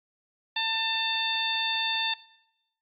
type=harmonic tone; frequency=895 Hz; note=A5; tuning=29 cents sharp; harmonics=1 / 2 / 3 / 4 / 5; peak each=-33 / -33 / -33 / -29 / -36 dBFS; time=0.56-2.14 s; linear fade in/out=5 ms; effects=noise-tail reverb RT60 0.9 s tail -20 dB re dry + AAC 48 kbps